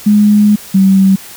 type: tone pair in turn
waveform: sine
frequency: 208.6 / 192.56 Hz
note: G#3 / G3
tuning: +8 / -31 cents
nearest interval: minor second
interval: 139 cents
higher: first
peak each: -4 dBFS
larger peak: neither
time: 0.06-0.56 / 0.74-1.16 s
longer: first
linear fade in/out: 10 ms
effects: white hiss -32 dBFS RMS until 1.36 s